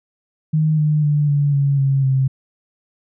sine tone with pitch steps, 155.56 / 151.57 / 147.68 / 143.89 / 140.2 / 136.6 / 133.1 Hz, D#3 / D#3 / D3 / D3 / C#3 / C#3 / C3, 0 / -45 / +10 / -35 / +20 / -25 / +30 cents, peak -13 dBFS, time 0.53-2.28 s, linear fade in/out 10 ms, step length 250 ms, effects none

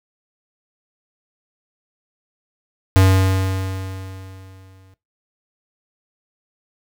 square tone with exponential decay, 94.9 Hz, F#2, 44 cents sharp, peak -9 dBFS, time 2.96-4.94 s, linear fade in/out 0 ms, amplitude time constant 430 ms, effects noise-tail reverb RT60 0.2 s tail -18 dB re dry

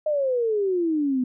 sine exponential sweep, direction down, 622.3 to 246.9 Hz, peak -20 dBFS, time 0.06-1.24 s, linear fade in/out 5 ms, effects none

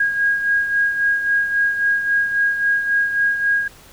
sine beating tone pair, 1635 / 1638.7 Hz, G#6 / G#6, -28 / -24 cents, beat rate 3.7 Hz, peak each -16 / -24 dBFS, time 0-3.68 s, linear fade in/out 5 ms, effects pink hiss -45 dBFS RMS until 3.92 s

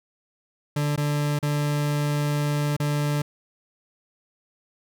40% pulse tone with dropouts, 146.83 Hz, D3, in tune, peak -21 dBFS, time 0.76-3.22 s, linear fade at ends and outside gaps 5 ms, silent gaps 0.961-0.976 / 1.39-1.427 / 2.766-2.799 s, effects none

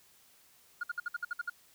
sine tone bursts, 1423 Hz, F6, 32 cents sharp, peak -30 dBFS, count 9, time 0.81-1.498 s, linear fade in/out 5 ms, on 24 ms, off 59 ms, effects tanh soft clip ceiling -29 dBFS + white hiss -63 dBFS RMS until 1.74 s

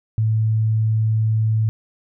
sine tone, 110 Hz, A2, in tune, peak -15 dBFS, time 0.18-1.69 s, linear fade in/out 0 ms, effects none

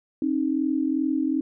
sine tone pair together, 268.5 / 311.1 Hz, C4 / D#4, +45 / 0 cents, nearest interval minor third, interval 255 cents, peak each -24 dBFS, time 0.22-1.41 s, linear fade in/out 2 ms, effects none

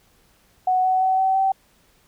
sine tone with pitch steps, 741 / 748.3 / 755.7 / 763.2 / 770.7 Hz, F#5 / F#5 / F#5 / G5 / G5, +2 / +19 / +36 / -47 / -30 cents, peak -16 dBFS, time 0.67-1.52 s, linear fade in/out 5 ms, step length 170 ms, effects pink hiss -59 dBFS RMS until 2.07 s

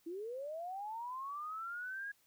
sine linear sweep, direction up, 319 to 1661.2 Hz, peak -40 dBFS, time 0.06-2.12 s, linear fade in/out 10 ms, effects white hiss -72 dBFS RMS until 2.26 s

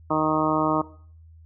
harmonic tone, 155.56 Hz, D#3, in tune, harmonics 1 / 2 / 3 / 4 / 5 / 6 / 7 / 8, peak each -31 / -25 / -31 / -27 / -31 / -28 / -28 / -29 dBFS, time 0.1-0.82 s, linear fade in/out 10 ms, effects noise-tail reverb RT60 0.5 s tail -18 dB re dry + added 81 Hz sine -46 dBFS peak until 1.45 s

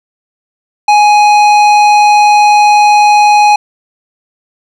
triangle tone with tanh clipping, 834 Hz, G#5, 7 cents sharp, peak -5 dBFS, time 0.88-3.56 s, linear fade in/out 5 ms, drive 18 dB, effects none

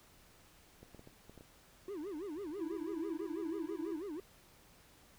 clicks, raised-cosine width 2 ms, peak -40 dBFS, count 7, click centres 0.83 / 0.947 / 0.994 / 1.074 / 1.296 / 1.377 / 1.409 s
triangle tone with vibrato, 349.2 Hz, F4, in tune, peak -38 dBFS, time 1.88-4.2 s, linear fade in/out 2 ms, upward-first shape sine, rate 6.1 Hz, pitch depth 300 cents each way
triangle tone, 329.6 Hz, E4, in tune, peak -38 dBFS, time 2.57-3.99 s, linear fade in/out 50 ms
effects pink hiss -63 dBFS RMS until 5.18 s

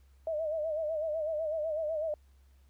sine tone with vibrato, 626 Hz, D#5, 10 cents sharp, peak -30 dBFS, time 0.27-2.14 s, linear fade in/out 2 ms, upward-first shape sine, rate 8 Hz, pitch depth 84 cents each way, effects added 67 Hz sine -58 dBFS peak until 2.69 s + pink hiss -73 dBFS RMS until 2.69 s

